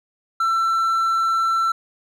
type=tone; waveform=triangle; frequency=1341 Hz; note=E6; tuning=29 cents sharp; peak=-15 dBFS; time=0.4-1.72 s; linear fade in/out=5 ms; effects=none